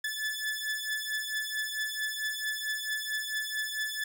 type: beating tone pair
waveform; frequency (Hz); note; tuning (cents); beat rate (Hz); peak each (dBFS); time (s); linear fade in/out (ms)
sawtooth; 1732 / 1736.5; A6 / A6; -28 / -23; 4.5; -31; 0.04-4.04; 5
effects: none